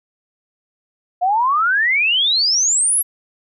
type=exponential sweep; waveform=sine; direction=up; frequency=698.5 to 11580 Hz; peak=-13 dBFS; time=1.21-3.03 s; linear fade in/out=20 ms; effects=none